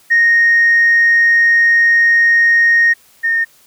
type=tone pair in turn; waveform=sine; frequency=1860 / 1833.3 Hz; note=A#6 / A#6; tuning=-4 / -29 cents; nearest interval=unison; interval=25 cents; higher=first; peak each=-6 / -11 dBFS; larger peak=first; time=0.1-2.94 / 3.23-3.45 s; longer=first; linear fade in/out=20 ms; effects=tanh soft clip ceiling -4 dBFS + white hiss -49 dBFS RMS until 3.66 s